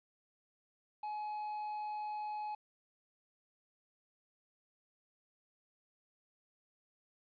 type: tone with quantisation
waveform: triangle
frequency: 845 Hz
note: G#5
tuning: 30 cents sharp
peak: -36 dBFS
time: 1.03-2.55 s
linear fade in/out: 5 ms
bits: 10
effects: resampled to 11025 Hz